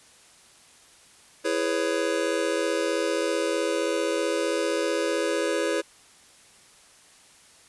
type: chord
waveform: square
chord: C# minor seventh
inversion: first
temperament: just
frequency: 332.6 / 415.8 / 498.9 / 554.4 Hz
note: E4 / G#4 / B4 / C#5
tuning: +16 / +2 / +17 / 0 cents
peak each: -30 dBFS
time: 1.44-5.82 s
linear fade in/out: 20 ms
effects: white hiss -54 dBFS RMS until 7.68 s + resampled to 24000 Hz